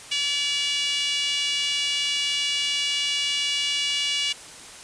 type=tone with high-pass filter; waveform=5% pulse; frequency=573 Hz; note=D5; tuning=43 cents flat; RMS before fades=-25 dBFS; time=0.11-4.33 s; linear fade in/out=10 ms; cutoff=2700 Hz; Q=4.6; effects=white hiss -42 dBFS RMS until 4.83 s + resampled to 22050 Hz